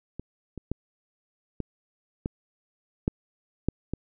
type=clicks; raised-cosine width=3 ms; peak=-22 / -24 / -15 / -17 / -15 / -10 / -10 / -16 dBFS; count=8; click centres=0.196 / 0.577 / 0.716 / 1.603 / 2.259 / 3.079 / 3.686 / 3.936 s; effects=none